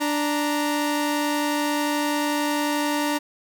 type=tone pair together; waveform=sawtooth; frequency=293.7 / 932.4 Hz; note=D4 / A#5; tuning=0 / 0 cents; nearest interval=octave + minor sixth; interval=2000 cents; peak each=-19 / -23 dBFS; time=0-3.19 s; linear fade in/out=20 ms; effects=none